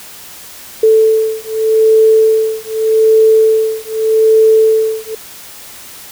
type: beating tone pair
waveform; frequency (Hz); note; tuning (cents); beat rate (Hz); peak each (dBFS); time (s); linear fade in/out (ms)
sine; 440 / 440.83; A4 / A4; 0 / +3; 0.83; -10; 0.83-5.15; 5
effects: white hiss -33 dBFS RMS until 6.11 s